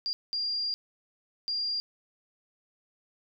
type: tone bursts at uneven times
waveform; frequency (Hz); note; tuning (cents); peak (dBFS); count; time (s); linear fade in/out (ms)
sine; 4790; D8; +33; -28; 3; 0.06-0.13 / 0.33-0.74 / 1.48-1.8; 0
effects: none